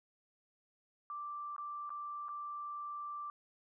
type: tone with dropouts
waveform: sine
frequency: 1174.7 Hz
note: D6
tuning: in tune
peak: -40 dBFS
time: 1.1-3.3 s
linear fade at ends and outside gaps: 1 ms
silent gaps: 1.564-1.581 / 1.894-1.903 / 2.284-2.29 s
effects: none